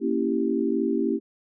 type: chord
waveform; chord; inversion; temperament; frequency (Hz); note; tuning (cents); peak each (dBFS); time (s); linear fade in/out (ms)
sine; A# diminished seventh; none; equal; 233.1 / 277.2 / 329.6 / 392; A#3 / C#4 / E4 / G4; 0 / 0 / 0 / 0; -27; 0-1.2; 50
effects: none